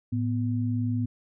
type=tone pair together; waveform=sine; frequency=109.98 / 246.9 Hz; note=A2 / B3; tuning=0 / 0 cents; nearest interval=octave + major second; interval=1400 cents; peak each=-26 / -28 dBFS; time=0.12-1.06 s; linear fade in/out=10 ms; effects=none